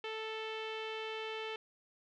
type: tone with low-pass filter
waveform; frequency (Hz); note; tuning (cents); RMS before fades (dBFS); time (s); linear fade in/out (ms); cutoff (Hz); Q
sawtooth; 440; A4; 0; -41; 0.04-1.56; 2; 3000; 3.5
effects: none